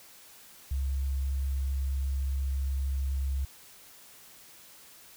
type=tone; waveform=sine; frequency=67.7 Hz; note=C#2; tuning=40 cents flat; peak=-27 dBFS; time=0.71-3.45 s; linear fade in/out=5 ms; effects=white hiss -53 dBFS RMS until 5.16 s